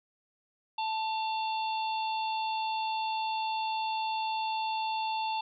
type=harmonic tone with a mistuned harmonic; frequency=880 Hz; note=A5; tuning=in tune; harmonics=1 / 3 / 4 / 5; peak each=-30 / -40 / -42 / -44 dBFS; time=0.78-5.41 s; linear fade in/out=5 ms; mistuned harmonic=3; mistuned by=+54 cents; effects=none